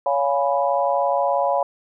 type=chord; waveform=sine; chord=C# dominant seventh; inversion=none; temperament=equal with one note detuned; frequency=561.8 / 698.5 / 830.6 / 987.8 Hz; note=C#5 / E#5 / G#5 / B5; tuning=+23 / 0 / 0 / 0 cents; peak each=-21 / -23 / -24 / -24 dBFS; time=0.06-1.63 s; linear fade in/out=2 ms; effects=none

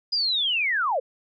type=linear sweep; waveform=sine; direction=down; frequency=4978 to 467.4 Hz; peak=-21 dBFS; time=0.12-1 s; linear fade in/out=10 ms; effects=none

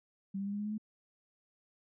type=tone with pitch steps; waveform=sine; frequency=195 / 198.18 / 201.4 / 204.7 / 208 / 211.4 / 214.9 Hz; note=G3 / G3 / G3 / G#3 / G#3 / G#3 / A3; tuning=-9 / +19 / +47 / -25 / +3 / +31 / -41 cents; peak=-34 dBFS; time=0.34-0.781 s; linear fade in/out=10 ms; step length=63 ms; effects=none

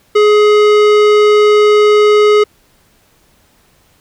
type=tone with tanh clipping; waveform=sine; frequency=420 Hz; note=G#4; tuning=19 cents sharp; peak=-7 dBFS; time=0.15-2.44 s; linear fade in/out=10 ms; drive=18 dB; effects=pink hiss -52 dBFS RMS until 4 s

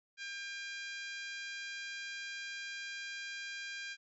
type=harmonic tone with a mistuned harmonic; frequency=800 Hz; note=G5; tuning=35 cents sharp; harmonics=2 / 3 / 4 / 5 / 6 / 7 / 8 / 9; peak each=-44 / -46 / -51 / -52 / -52 / -57 / -58 / -60 dBFS; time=0.17-3.97 s; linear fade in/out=50 ms; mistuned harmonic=4; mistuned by=+18 cents; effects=none

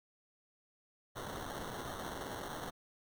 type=noise with sample-and-hold; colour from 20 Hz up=white; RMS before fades=-43 dBFS; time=1.15-2.71 s; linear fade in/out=20 ms; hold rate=2450 Hz; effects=none

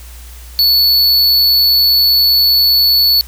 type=tone; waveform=square; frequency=4435 Hz; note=C#8; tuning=in tune; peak=-8 dBFS; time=0.59-3.21 s; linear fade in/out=0 ms; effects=added 60 Hz sine -31 dBFS peak until 3.27 s + white hiss -39 dBFS RMS until 3.27 s

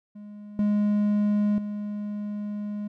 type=tone with level steps; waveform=triangle; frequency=207.5 Hz; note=G#3; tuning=1 cent flat; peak=-37 / -18 / -27 dBFS; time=0.15-2.88 s; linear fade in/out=10 ms; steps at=0.59 / 1.58 s; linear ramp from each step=2 ms; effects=none

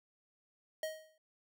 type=tone with exponential decay; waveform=square; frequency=629 Hz; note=D#5; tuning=19 cents sharp; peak=-34 dBFS; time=0.83-1.18 s; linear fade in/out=2 ms; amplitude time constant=74 ms; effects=none

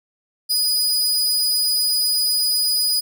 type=tone; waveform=sawtooth; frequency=4954 Hz; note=D#8; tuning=8 cents flat; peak=-14 dBFS; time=0.49-3.01 s; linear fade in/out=20 ms; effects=none

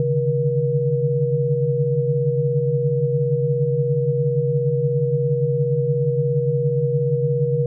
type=tone cluster; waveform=sine; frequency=135.2 / 145.7 / 152.3 / 478.6 Hz; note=C#3 / D3 / D#3 / A#4; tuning=-43 / -13 / -37 / +46 cents; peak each=-21 / -27 / -25 / -20 dBFS; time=0-7.66 s; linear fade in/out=2 ms; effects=none

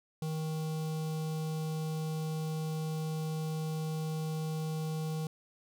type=tone with notch filter; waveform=square; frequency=157.3 Hz; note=D#3; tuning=19 cents sharp; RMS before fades=-35 dBFS; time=0.22-5.27 s; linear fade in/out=2 ms; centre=1800 Hz; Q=0.9; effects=none

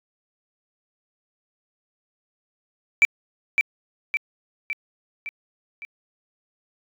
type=tone with echo; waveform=sine; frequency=2328 Hz; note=D7; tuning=16 cents flat; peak=-9 dBFS; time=3.02-3.05 s; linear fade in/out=0 ms; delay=560 ms; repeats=5; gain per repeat=-5 dB; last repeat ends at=5.85 s; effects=tanh soft clip ceiling -9 dBFS

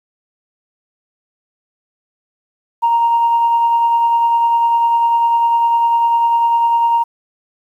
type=tone with tremolo; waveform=sine; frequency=932.3 Hz; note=A#5; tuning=in tune; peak=-8 dBFS; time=2.82-7.04 s; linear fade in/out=20 ms; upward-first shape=sine; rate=10 Hz; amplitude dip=30%; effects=tanh soft clip ceiling -6 dBFS + 8-bit

